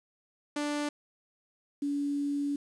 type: tone pair in turn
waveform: sawtooth / sine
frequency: 293.7 / 285.5 Hz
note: D4 / D4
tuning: 0 / -49 cents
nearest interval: unison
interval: 49 cents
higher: first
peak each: -26 / -28 dBFS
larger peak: first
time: 0.56-0.89 / 1.82-2.56 s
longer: second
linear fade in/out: 5 ms
effects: resampled to 22050 Hz + 9-bit